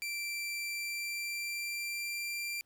sawtooth tone with pitch glide, 2348 to 2367 Hz, D7 to D7, -1 to +13 cents, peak -32 dBFS, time 0.02-2.61 s, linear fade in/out 0 ms, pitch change +14 cents, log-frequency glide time 0.59-2.31 s, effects pink hiss -75 dBFS RMS until 2.65 s

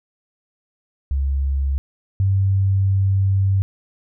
sine tone pair in turn, 68.5 / 97.1 Hz, C#2 / G2, -20 / -16 cents, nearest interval tritone, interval 604 cents, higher second, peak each -17 / -14 dBFS, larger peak second, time 1.11-1.78 / 2.2-3.62 s, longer second, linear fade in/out 0 ms, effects none

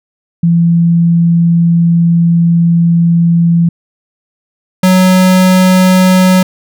sine / square tone pair in turn, 169.1 / 185.24 Hz, E3 / F#3, +44 / +2 cents, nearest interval major second, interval 158 cents, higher second, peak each -5 dBFS, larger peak neither, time 0.43-3.69 / 4.83-6.43 s, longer first, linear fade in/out 5 ms, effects none

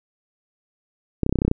clicks, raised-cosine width 3 ms, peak -6 dBFS, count 10, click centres 1.233 / 1.264 / 1.294 / 1.326 / 1.357 / 1.388 / 1.419 / 1.45 / 1.48 / 1.514 s, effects none

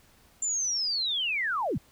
sine linear sweep, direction down, 7290 to 78 Hz, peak -26 dBFS, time 0.42-1.78 s, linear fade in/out 5 ms, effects pink hiss -60 dBFS RMS until 1.91 s

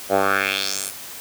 10% pulse tone with band-pass filter sweep, 97.7 Hz, G2, 5 cents flat, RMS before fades -21 dBFS, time 0.09-0.93 s, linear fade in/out 50 ms, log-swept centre 610 to 12000 Hz, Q 2.7, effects white hiss -36 dBFS RMS until 1.2 s + high-pass 60 Hz 12 dB/octave

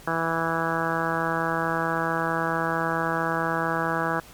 harmonic tone, 164.5 Hz, E3, 3 cents flat, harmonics 1 / 2 / 3 / 4 / 5 / 6 / 7 / 8 / 9 / 10, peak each -32 / -32 / -32 / -32 / -32 / -32 / -32 / -32 / -32 / -32 dBFS, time 0.07-4.2 s, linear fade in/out 5 ms, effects pink hiss -48 dBFS RMS until 4.33 s + MP3 96 kbps

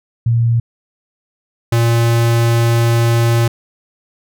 sine / square tone pair in turn, 116.7 / 116.7 Hz, A#2 / A#2, +2 / +2 cents, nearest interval unison, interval 0 cents, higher neither, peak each -10 / -11 dBFS, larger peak first, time 0.26-0.6 / 1.72-3.48 s, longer second, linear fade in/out 5 ms, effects none

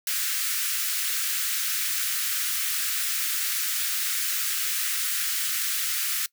white high-pass noise, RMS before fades -27 dBFS, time 0.07-6.26 s, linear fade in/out 2 ms, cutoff 1300 Hz, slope 48 dB/octave, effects noise-tail reverb RT60 0.1 s tail -21 dB re dry

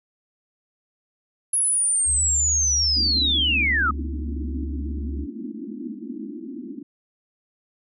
sine linear sweep, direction down, 10610 to 1214 Hz, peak -18 dBFS, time 1.53-3.91 s, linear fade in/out 5 ms
sine tone with pitch glide, 73.8 to 71.2 Hz, D2 to C#2, +9 to +47 cents, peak -26 dBFS, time 2.05-5.27 s, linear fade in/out 50 ms, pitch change -62 cents, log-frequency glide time 2.59-4.34 s
pink band-pass noise, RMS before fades -34 dBFS, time 2.96-6.83 s, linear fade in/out 5 ms, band 210 to 340 Hz, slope 96 dB/octave
effects none

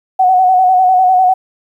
sine tone with vibrato, 742 Hz, F#5, 5 cents sharp, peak -6 dBFS, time 0.19-1.34 s, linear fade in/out 10 ms, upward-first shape square, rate 10 Hz, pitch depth 32 cents each way, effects 8-bit

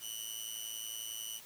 15% pulse tone with amplitude modulation, 2970 Hz, F#7, 6 cents sharp, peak -29 dBFS, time 0-1.41 s, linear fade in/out 50 ms, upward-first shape sine, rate 111 Hz, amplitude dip 90%, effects white hiss -54 dBFS RMS until 1.45 s

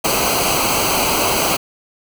pink noise with comb filter, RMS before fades -17 dBFS, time 0.04-1.57 s, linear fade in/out 10 ms, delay 0.56 ms, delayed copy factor -0.8, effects none

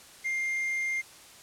triangle tone with quantisation, 2109 Hz, C7, 13 cents sharp, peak -26 dBFS, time 0.24-1.02 s, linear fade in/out 20 ms, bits 9, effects white hiss -51 dBFS RMS until 1.42 s + low-pass 10000 Hz 12 dB/octave

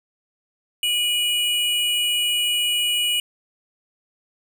square tone pair together, 2442 / 2918 Hz, D#7 / F#7, -33 / -25 cents, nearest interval minor third, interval 308 cents, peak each -29 / -20 dBFS, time 0.83-3.2 s, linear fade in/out 2 ms, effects none

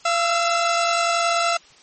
sawtooth tone pair together, 684.5 / 1318.5 Hz, F5 / E6, -35 / 0 cents, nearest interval major seventh, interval 1135 cents, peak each -16 / -18 dBFS, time 0.05-1.57 s, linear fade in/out 5 ms, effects white hiss -50 dBFS RMS until 1.82 s + MP3 32 kbps

